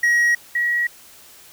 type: tone pair in turn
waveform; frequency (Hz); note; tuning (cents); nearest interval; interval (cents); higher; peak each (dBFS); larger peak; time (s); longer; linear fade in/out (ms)
triangle / sine; 1900 / 1913.2; A#6 / A#6; +33 / +44; unison; 11; second; -12 / -17; first; 0.03-0.35 / 0.55-0.87; neither; 5
effects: white hiss -46 dBFS RMS until 1.52 s